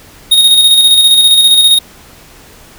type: tone with tremolo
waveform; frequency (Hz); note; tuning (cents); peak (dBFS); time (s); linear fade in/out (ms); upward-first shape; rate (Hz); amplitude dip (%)
square; 3729; A#7; 0; -3; 0.31-1.79; 10; square; 15; 35
effects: pink hiss -38 dBFS RMS until 2.78 s